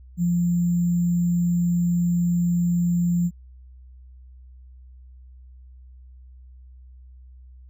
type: tone with sample-and-hold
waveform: sine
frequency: 173.6 Hz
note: F3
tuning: 10 cents flat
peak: -18 dBFS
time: 0.17-3.31 s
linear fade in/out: 50 ms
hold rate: 7350 Hz
effects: added 63 Hz sine -43 dBFS peak until 7.69 s